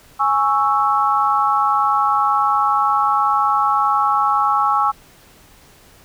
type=chord; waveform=sine; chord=C# minor; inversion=second; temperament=equal; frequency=830.6 / 1108.7 / 1318.5 Hz; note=G#5 / C#6 / E6; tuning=0 / 0 / 0 cents; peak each=-18 dBFS; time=0.19-4.92 s; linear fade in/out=20 ms; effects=pink hiss -48 dBFS RMS until 6.04 s